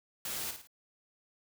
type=noise with echo; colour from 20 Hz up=white; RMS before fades=-38 dBFS; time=0.25-0.51 s; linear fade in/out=2 ms; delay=54 ms; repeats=3; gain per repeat=-7 dB; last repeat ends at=0.672 s; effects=none